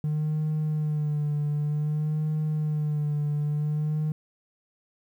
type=tone with vibrato; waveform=triangle; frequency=150.9 Hz; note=D3; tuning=47 cents sharp; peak=-21 dBFS; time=0.04-4.12 s; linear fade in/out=2 ms; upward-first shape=sine; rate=0.54 Hz; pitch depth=38 cents each way; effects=tanh soft clip ceiling -19 dBFS + 10-bit